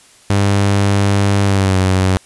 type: tone with pitch glide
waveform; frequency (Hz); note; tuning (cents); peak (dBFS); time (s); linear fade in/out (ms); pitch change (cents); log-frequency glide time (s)
sawtooth; 100 to 93.84; G2 to F#2; +35 to +25; -7; 0.3-2.17; 0; -110; 1.44-1.78
effects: white hiss -46 dBFS RMS until 2.25 s + resampled to 24000 Hz